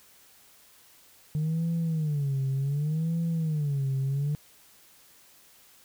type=tone with vibrato; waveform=sine; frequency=149.9 Hz; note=D3; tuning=36 cents sharp; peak=-23 dBFS; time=1.35-4.35 s; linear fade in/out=0 ms; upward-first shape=sine; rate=0.67 Hz; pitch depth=190 cents each way; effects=tanh soft clip ceiling -23 dBFS + white hiss -57 dBFS RMS until 5.84 s